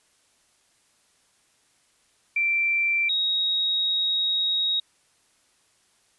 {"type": "tone pair in turn", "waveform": "sine", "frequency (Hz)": [2349, 3782], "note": ["D7", "A#7"], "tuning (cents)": [0, 24], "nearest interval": "minor sixth", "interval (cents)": 824, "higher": "second", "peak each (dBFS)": [-20, -21], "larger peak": "first", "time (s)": [[2.36, 3.09], [3.09, 4.8]], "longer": "second", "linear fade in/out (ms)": 5, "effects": ["white hiss -64 dBFS RMS until 6.18 s", "resampled to 24000 Hz"]}